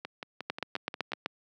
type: two click trains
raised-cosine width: 0.3 ms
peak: -14 / -21 dBFS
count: 7 / 7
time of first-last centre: 0.5-1.26 / 0.05-1.12 s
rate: 7.89 / 5.61 Hz
effects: high-pass 200 Hz 12 dB/octave